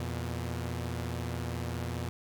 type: tone pair together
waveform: sawtooth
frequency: 84.6 / 119.64 Hz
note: E2 / A#2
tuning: +45 / +45 cents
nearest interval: tritone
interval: 600 cents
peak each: -32 / -32 dBFS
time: 0-2.09 s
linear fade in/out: 0 ms
effects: none